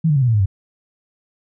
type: tone with pitch steps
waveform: sine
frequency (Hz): 161.6 / 148.19 / 135.89 / 124.61 / 114.27 / 104.78 / 96.09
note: E3 / D3 / C#3 / B2 / A#2 / G#2 / G2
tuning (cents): -34 / +16 / -34 / +16 / -34 / +16 / -34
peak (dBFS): -12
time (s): 0.04-0.46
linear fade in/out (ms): 10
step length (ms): 60
effects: none